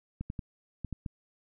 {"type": "clicks", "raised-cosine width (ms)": 5, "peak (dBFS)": -23, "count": 6, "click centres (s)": [0.21, 0.301, 0.392, 0.847, 0.927, 1.062], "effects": []}